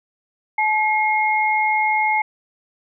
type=tone pair together; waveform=sine; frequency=859.5 / 2147 Hz; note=A5 / C7; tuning=-41 / +44 cents; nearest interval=octave + major third; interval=1585 cents; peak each=-18 / -19 dBFS; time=0.58-2.22 s; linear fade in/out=5 ms; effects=none